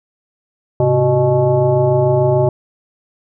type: tone with frequency modulation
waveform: sine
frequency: 374.9 Hz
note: F#4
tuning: 23 cents sharp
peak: -10 dBFS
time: 0.8-2.49 s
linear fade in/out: 2 ms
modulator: 241 Hz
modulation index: 1.5
effects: none